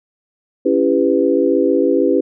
sine chord, C# half-diminished seventh, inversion none, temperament just, 277.2 / 332.6 / 399.1 / 498.9 Hz, C#4 / E4 / G4 / B4, 0 / +16 / +31 / +17 cents, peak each -17 dBFS, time 0.65-2.21 s, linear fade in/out 10 ms, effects none

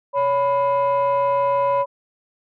sine tone pair together, 560 / 993.6 Hz, C#5 / B5, +18 / +10 cents, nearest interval minor seventh, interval 992 cents, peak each -17 dBFS, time 0.13-1.86 s, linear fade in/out 50 ms, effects tanh soft clip ceiling -13 dBFS

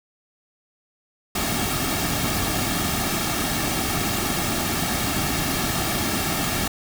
pink noise with comb filter, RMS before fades -24 dBFS, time 1.35-6.68 s, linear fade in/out 5 ms, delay 2 ms, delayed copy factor -0.6, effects none

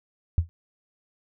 sine tone with exponential decay, 84 Hz, E2, 33 cents sharp, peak -13 dBFS, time 0.38-0.49 s, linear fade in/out 0 ms, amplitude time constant 22 ms, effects none

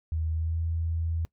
sine tone with pitch glide, 79.9 to 82.29 Hz, D#2 to E2, +47 to -2 cents, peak -26 dBFS, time 0.12-1.25 s, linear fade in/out 0 ms, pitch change +51 cents, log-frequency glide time 0.32-0.59 s, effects noise-tail reverb RT60 0.1 s tail -22 dB re dry

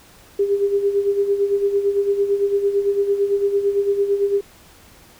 sine tone with tremolo, 400.9 Hz, G4, 39 cents sharp, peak -13 dBFS, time 0.39-4.41 s, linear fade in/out 5 ms, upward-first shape sine, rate 8.9 Hz, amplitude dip 65%, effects pink hiss -48 dBFS RMS until 5.19 s

